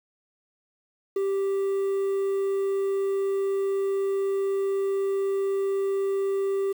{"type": "tone with ADSR envelope", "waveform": "triangle", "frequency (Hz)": 392, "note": "G4", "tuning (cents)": 0, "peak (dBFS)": -19, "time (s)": [1.16, 6.73], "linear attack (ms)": 5, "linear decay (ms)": 17, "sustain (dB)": -2, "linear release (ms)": 12, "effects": ["8-bit"]}